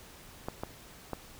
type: clicks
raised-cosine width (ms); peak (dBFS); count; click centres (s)
1; -20; 3; 0.485 / 0.635 / 1.133
effects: pink hiss -52 dBFS RMS until 1.39 s